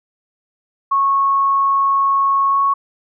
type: tone with pitch glide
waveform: sine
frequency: 1100 to 1107 Hz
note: C#6 to C#6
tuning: -14 to -3 cents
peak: -12 dBFS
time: 0.91-2.74 s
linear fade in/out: 10 ms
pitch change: +11 cents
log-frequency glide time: 2.49-2.6 s
effects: none